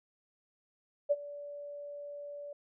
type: tone with ADSR envelope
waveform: sine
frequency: 578 Hz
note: D5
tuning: 28 cents flat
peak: -22 dBFS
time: 1.09-2.53 s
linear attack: 23 ms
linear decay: 38 ms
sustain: -19 dB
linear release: 4 ms
effects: none